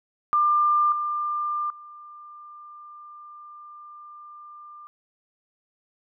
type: tone with level steps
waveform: sine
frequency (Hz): 1195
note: D6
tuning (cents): +30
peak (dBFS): -17 / -24 / -41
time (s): 0.33-4.87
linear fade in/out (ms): 0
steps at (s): 0.92 / 1.7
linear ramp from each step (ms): 2
effects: none